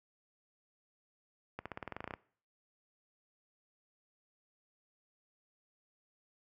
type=accelerating click train; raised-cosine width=0.5 ms; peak=-25 dBFS; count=13; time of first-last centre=1.59-2.138 s; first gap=66 ms; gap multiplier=0.93; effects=noise-tail reverb RT60 0.5 s tail -21 dB re dry + high-pass 60 Hz 12 dB/octave